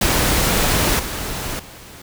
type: noise with level steps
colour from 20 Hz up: pink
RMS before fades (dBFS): -17 / -26 / -39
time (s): 0.01-2.02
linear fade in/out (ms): 5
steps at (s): 0.99 / 1.59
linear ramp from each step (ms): 5
effects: none